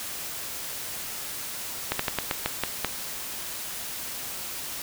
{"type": "slowing click train", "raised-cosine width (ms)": 0.3, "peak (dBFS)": -8, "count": 8, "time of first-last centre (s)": [1.92, 2.847], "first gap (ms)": 74, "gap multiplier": 1.19, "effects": ["white hiss -35 dBFS RMS until 4.82 s"]}